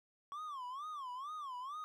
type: tone with vibrato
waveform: triangle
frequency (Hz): 1108.7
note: C#6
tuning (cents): 0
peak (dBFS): -40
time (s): 0.32-1.84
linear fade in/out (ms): 0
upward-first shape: sine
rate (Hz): 2.2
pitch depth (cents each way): 210
effects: none